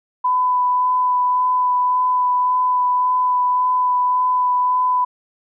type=tone with vibrato; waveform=sine; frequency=999 Hz; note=B5; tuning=20 cents sharp; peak=-14 dBFS; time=0.24-5.05 s; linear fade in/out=10 ms; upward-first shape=sine; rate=1.8 Hz; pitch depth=10 cents each way; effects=none